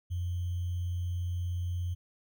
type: tone with sample-and-hold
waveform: sine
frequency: 88.3 Hz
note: F2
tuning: 20 cents sharp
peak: -30 dBFS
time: 0.1-1.95 s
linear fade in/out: 20 ms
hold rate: 3150 Hz
effects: none